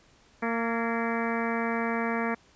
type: harmonic tone with a mistuned harmonic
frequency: 230 Hz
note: A#3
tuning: 23 cents flat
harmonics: 1 / 2 / 3 / 4 / 5 / 6 / 7 / 8 / 9 / 10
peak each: -30 / -33 / -35 / -36 / -37 / -38 / -38 / -39 / -40 / -40 dBFS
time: 0.42-2.35 s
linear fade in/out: 10 ms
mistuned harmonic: 7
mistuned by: +57 cents
effects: pink hiss -60 dBFS RMS until 2.55 s + resampled to 16000 Hz